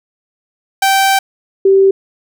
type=tone pair in turn; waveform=sawtooth / sine; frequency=778 / 388.1 Hz; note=G5 / G4; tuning=-13 / -17 cents; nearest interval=octave; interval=1204 cents; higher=first; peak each=-5 dBFS; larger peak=neither; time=0.82-1.19 / 1.65-1.91 s; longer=first; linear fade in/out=5 ms; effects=none